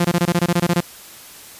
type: tone bursts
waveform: sawtooth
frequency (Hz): 173.6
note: F3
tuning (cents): -10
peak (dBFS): -10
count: 12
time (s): 0-0.806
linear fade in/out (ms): 5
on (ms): 47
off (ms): 22
effects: white hiss -40 dBFS RMS until 1.59 s + resampled to 32000 Hz